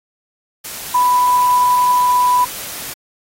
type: tone in noise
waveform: sine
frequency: 991 Hz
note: B5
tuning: 6 cents sharp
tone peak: -10 dBFS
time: 0.94-2.45 s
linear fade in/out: 10 ms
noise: white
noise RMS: -28 dBFS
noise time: 0.64-2.94 s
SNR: +15 dB
effects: AAC 48 kbps